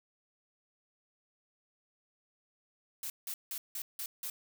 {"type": "noise bursts", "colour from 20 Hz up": "blue", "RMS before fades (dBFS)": -39, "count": 6, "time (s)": [3.03, 4.3], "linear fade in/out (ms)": 2, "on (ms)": 70, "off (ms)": 170, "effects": []}